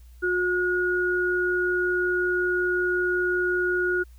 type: tone pair together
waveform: sine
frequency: 360 / 1445.4 Hz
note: F#4 / F#6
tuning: -47 / -41 cents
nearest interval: 2 octaves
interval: 2406 cents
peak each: -24 dBFS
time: 0.22-4.04 s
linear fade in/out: 20 ms
effects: added 60 Hz sine -45 dBFS peak until 4.18 s + white hiss -63 dBFS RMS until 4.18 s